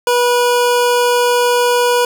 25% pulse tone, 486.7 Hz, B4, 25 cents flat, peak -7 dBFS, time 0.07-2.05 s, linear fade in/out 2 ms, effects none

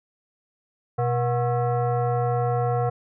sine tone with frequency modulation, 123.47 Hz, B2, in tune, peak -20 dBFS, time 0.98-2.9 s, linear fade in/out 10 ms, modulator 604 Hz, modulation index 1.2, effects none

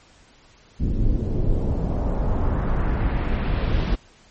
brown noise with low-pass filter sweep, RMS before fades -21 dBFS, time 0.79-3.96 s, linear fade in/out 20 ms, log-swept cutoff 260 to 4200 Hz, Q 1.3, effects pink hiss -53 dBFS RMS until 4.3 s + MP3 32 kbps

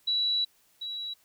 sine tone pair in turn, 3926 / 3903 Hz, B7 / B7, -11 / -21 cents, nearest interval unison, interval 10 cents, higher first, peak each -24 / -33 dBFS, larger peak first, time 0.07-0.45 / 0.81-1.14 s, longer first, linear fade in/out 10 ms, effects white hiss -65 dBFS RMS until 1.24 s

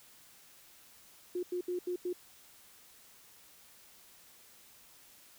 sine tone bursts at uneven times, 357.7 Hz, F4, 41 cents sharp, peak -32 dBFS, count 5, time 1.35-1.43 / 1.52-1.61 / 1.68-1.79 / 1.87-1.96 / 2.05-2.13 s, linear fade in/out 5 ms, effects white hiss -59 dBFS RMS until 5.38 s

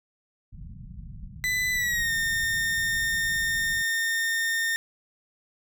pink low-pass noise, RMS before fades -41 dBFS, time 0.52-3.83 s, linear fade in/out 10 ms, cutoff 200 Hz, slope 48 dB/octave
40% pulse tone with pitch glide, 2000 to 1823.4 Hz, B6 to A#6, +21 to -39 cents, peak -23 dBFS, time 1.44-4.76 s, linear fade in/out 0 ms, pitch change -160 cents, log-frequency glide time 1.72-2.12 s
effects none

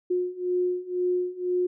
sine beating tone pair, 359.2 / 361.2 Hz, F4 / F#4, +49 / -42 cents, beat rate 2 Hz, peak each -28 / -26 dBFS, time 0.1-1.67 s, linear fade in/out 10 ms, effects none

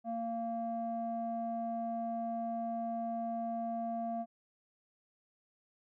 square tone with low-pass filter, 230 Hz, A#3, 23 cents flat, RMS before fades -37 dBFS, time 0.04-4.26 s, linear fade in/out 50 ms, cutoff 720 Hz, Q 4.9, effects none

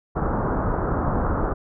pink low-pass noise, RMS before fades -23 dBFS, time 0.15-1.54 s, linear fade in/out 20 ms, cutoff 1400 Hz, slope 48 dB/octave, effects none

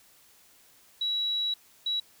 sine tone bursts at uneven times, 3900 Hz, B7, 23 cents flat, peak -26 dBFS, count 2, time 1.01-1.54 / 1.86-2 s, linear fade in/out 5 ms, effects white hiss -59 dBFS RMS until 2.2 s

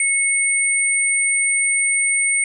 sine tone pair together, 2200 / 8793 Hz, C#7 / C#9, -14 / -15 cents, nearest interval 2 octaves, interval 2399 cents, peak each -18 dBFS, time 0-2.44 s, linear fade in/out 2 ms, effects none

